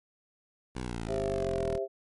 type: exponential sweep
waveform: 10% pulse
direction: down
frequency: 64.5 to 38.89 Hz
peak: -26 dBFS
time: 0.75-1.78 s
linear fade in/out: 10 ms
type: harmonic tone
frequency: 132.9 Hz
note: C3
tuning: 27 cents sharp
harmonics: 3 / 4 / 5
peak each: -32 / -36 / -34 dBFS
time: 1.07-1.88 s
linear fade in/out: 50 ms
effects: MP3 48 kbps